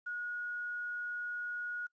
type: tone with quantisation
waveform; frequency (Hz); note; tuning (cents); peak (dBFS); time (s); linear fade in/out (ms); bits
sine; 1449; F#6; -37; -36; 0.06-1.87; 10; 11
effects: noise-tail reverb RT60 0.1 s tail -24 dB re dry + resampled to 16000 Hz